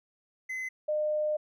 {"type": "tone pair in turn", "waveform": ["triangle", "sine"], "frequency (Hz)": [2041, 606.8], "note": ["C7", "D#5"], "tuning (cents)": [-44, -44], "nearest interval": "octave + major sixth", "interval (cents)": 2100, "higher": "first", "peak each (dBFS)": [-31, -26], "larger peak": "second", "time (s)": [[0.49, 0.69], [0.88, 1.37]], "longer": "second", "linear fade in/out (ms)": 10, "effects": []}